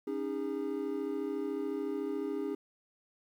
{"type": "chord", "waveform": "triangle", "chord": "C# suspended second", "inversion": "none", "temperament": "equal with one note detuned", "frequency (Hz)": [277.2, 311.1, 407], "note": ["C#4", "D#4", "G#4"], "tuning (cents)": [0, 0, -35], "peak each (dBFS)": [-36, -36, -34], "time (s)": [0.07, 2.55], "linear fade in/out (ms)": 5, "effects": ["11-bit"]}